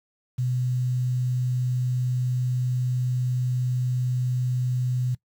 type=tone with quantisation; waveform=sine; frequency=125.5 Hz; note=B2; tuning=28 cents sharp; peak=-22 dBFS; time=0.38-5.15 s; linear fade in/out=10 ms; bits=8; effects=noise-tail reverb RT60 0.1 s tail -20 dB re dry